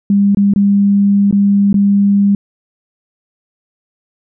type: tone with dropouts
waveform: sine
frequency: 200.6 Hz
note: G3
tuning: 40 cents sharp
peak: -7 dBFS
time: 0.1-2.35 s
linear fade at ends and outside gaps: 2 ms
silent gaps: 0.348-0.371 / 0.537-0.56 / 1.311-1.326 / 1.729-1.742 s
effects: none